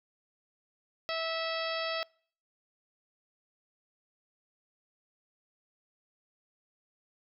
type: harmonic tone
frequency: 653 Hz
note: E5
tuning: 17 cents flat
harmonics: 1 / 2 / 3 / 4 / 5 / 6 / 7 / 8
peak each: -35 / -38 / -40 / -41 / -42 / -43 / -43 / -44 dBFS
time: 1.09-2.03 s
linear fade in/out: 0 ms
effects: noise-tail reverb RT60 0.5 s tail -25 dB re dry